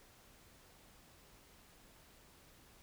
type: silence
effects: pink hiss -63 dBFS RMS until 2.82 s

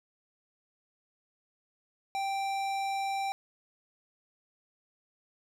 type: tone with tanh clipping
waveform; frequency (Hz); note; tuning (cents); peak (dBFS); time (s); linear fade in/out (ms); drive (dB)
sine; 784; G5; 0; -32; 2.15-3.32; 0; 18
effects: none

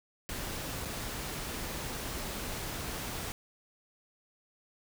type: noise with dropouts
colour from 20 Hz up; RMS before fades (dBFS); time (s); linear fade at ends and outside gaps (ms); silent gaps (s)
pink; -38; 0.29-3.32; 0; 0.851-0.856
effects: none

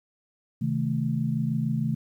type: chord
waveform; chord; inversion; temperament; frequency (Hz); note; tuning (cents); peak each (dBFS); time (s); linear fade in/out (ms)
sine; A diminished; first; just; 132 / 158.4 / 220; C3 / Eb3 / A3; +16 / +31 / 0; -28; 0.61-1.95; 10
effects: 10-bit

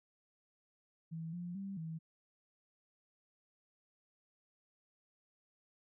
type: tone with pitch steps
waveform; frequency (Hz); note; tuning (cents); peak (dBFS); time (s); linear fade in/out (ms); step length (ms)
sine; 163 / 175.4 / 195.8 / 161.6; E3 / F3 / G3 / E3; -19 / +8 / -2 / -34; -40; 1.11-1.99; 20; 220
effects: none

